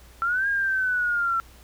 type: linear two-way sweep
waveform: sine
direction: up then down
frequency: 1338 to 1632 to 1342 Hz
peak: -21 dBFS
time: 0.22-1.4 s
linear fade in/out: 0 ms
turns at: 0.48 s
effects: added 60 Hz sine -50 dBFS peak until 1.63 s + pink hiss -53 dBFS RMS until 1.63 s